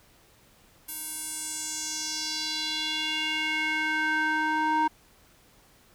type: tone with band-pass filter sweep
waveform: square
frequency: 311.1 Hz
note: D#4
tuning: in tune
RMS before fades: -29 dBFS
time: 0.88-4.88 s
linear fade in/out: 10 ms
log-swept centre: 12000 to 1000 Hz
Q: 2.9
effects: pink hiss -59 dBFS RMS until 5.94 s